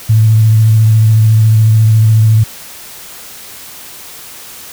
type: tone with vibrato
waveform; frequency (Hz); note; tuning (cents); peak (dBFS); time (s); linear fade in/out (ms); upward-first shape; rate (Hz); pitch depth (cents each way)
sine; 110; A2; 0; -4; 0.09-2.44; 10; sine; 14; 25
effects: white hiss -31 dBFS RMS until 4.72 s